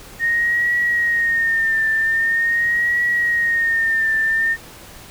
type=tone with vibrato; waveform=sine; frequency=1849 Hz; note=A#6; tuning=15 cents flat; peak=-15 dBFS; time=0.19-4.57 s; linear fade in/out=50 ms; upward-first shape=triangle; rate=0.44 Hz; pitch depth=71 cents each way; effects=pink hiss -40 dBFS RMS until 5.1 s